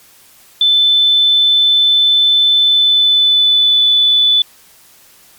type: tone with pitch glide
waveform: sine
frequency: 3520 to 3482 Hz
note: A7 to A7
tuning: 0 to -19 cents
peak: -7 dBFS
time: 0.61-4.42 s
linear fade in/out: 2 ms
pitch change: -19 cents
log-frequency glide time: 2.59-3.86 s
effects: white hiss -45 dBFS RMS until 5.38 s + MP3 96 kbps